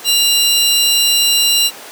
sawtooth tone pair together, 2811 / 3975 Hz, F7 / B7, +11 / +10 cents, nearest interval tritone, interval 599 cents, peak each -10 dBFS, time 0.04-1.71 s, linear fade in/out 50 ms, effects pink hiss -32 dBFS RMS until 1.91 s + high-pass 400 Hz 12 dB/octave

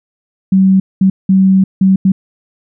sine tone bursts at uneven times, 190.8 Hz, G3, 47 cents flat, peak -5 dBFS, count 5, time 0.52-0.8 / 1.01-1.1 / 1.29-1.64 / 1.81-1.96 / 2.05-2.12 s, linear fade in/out 5 ms, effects none

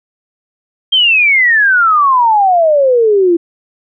sine exponential sweep, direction down, 3204 to 331.5 Hz, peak -6 dBFS, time 0.92-3.37 s, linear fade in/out 10 ms, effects none

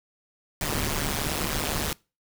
pink noise with amplitude modulation, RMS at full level -24 dBFS, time 0.61-1.93 s, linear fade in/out 2 ms, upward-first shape sine, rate 149 Hz, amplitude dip 90%, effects noise-tail reverb RT60 0.3 s tail -24 dB re dry

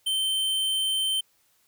square tone, 3104 Hz, G7, 18 cents flat, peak -24 dBFS, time 0.06-1.21 s, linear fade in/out 10 ms, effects white hiss -66 dBFS RMS until 1.67 s

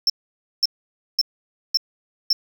triangle tone bursts, 5360 Hz, E8, 28 cents sharp, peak -13 dBFS, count 5, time 0.07-2.33 s, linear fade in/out 2 ms, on 28 ms, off 530 ms, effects none

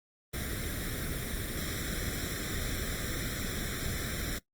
pink noise with comb filter, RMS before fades -35 dBFS, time 0.33-4.39 s, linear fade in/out 10 ms, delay 0.54 ms, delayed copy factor +0.9, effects noise-tail reverb RT60 0.1 s tail -18 dB re dry + Opus 32 kbps

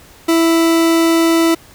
40% pulse tone, 330 Hz, E4, 2 cents sharp, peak -9 dBFS, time 0.28-1.55 s, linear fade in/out 10 ms, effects pink hiss -43 dBFS RMS until 1.74 s

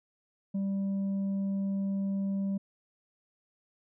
triangle tone with tanh clipping, 196 Hz, G3, in tune, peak -29 dBFS, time 0.54-2.58 s, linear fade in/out 10 ms, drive 8 dB, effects none

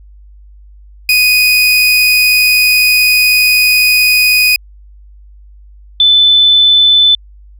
30% pulse / sine tone pair in turn, 2489 / 3512 Hz, D#7 / A7, 0 / -4 cents, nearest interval tritone, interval 596 cents, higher second, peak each -4 dBFS, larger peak neither, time 1.09-4.56 / 6-7.15 s, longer first, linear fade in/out 2 ms, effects added 50 Hz sine -35 dBFS peak until 7.59 s

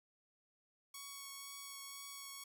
5% pulse tone with vibrato, 1113 Hz, C#6, 7 cents sharp, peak -36 dBFS, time 0.94-2.44 s, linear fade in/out 5 ms, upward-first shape triangle, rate 2 Hz, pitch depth 12 cents each way, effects none

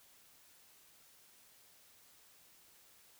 silence, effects white hiss -64 dBFS RMS until 3.19 s

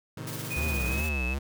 sawtooth chord, A diminished, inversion none, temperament just, 110 / 132 / 158.4 Hz, A2 / C3 / Eb3, 0 / +16 / +31 cents, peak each -36 dBFS, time 0.17-1.02 s, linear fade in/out 5 ms
white noise with tremolo, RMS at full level -39 dBFS, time 0.27-1.09 s, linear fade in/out 2 ms, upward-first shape square, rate 17 Hz, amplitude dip 30%
sine tone with pitch glide, 2481 to 2598 Hz, D#7 to E7, -6 to -26 cents, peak -31 dBFS, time 0.5-1.35 s, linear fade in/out 20 ms, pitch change +80 cents, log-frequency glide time 0.85-1.04 s
square tone with vibrato, 69.3 Hz, C#2, in tune, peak -29 dBFS, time 0.56-1.39 s, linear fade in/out 10 ms, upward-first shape triangle, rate 2.5 Hz, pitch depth 220 cents each way
effects none

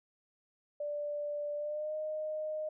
sine tone with pitch glide, 587.3 to 617.2 Hz, D5 to D#5, 0 to -14 cents, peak -34 dBFS, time 0.8-2.69 s, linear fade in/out 5 ms, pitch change +86 cents, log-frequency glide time 1.56-1.95 s, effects none

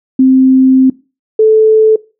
sine tone pair in turn, 261.6 / 436.9 Hz, C4 / A4, 0 / -12 cents, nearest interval major sixth, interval 888 cents, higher second, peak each -3 dBFS, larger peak neither, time 0.19-0.9 / 1.39-1.96 s, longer first, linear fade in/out 5 ms, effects noise-tail reverb RT60 0.3 s tail -21 dB re dry

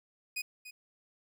sawtooth tone with echo, 2489 Hz, D#7, in tune, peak -30 dBFS, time 0.36-0.42 s, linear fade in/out 10 ms, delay 290 ms, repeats 1, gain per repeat -12 dB, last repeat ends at 0.71 s, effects none

